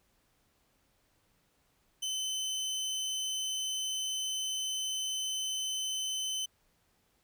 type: tone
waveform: 25% pulse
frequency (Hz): 3049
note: G7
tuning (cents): -49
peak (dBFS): -29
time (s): 2.02-6.46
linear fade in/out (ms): 10
effects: pink hiss -72 dBFS RMS until 7.23 s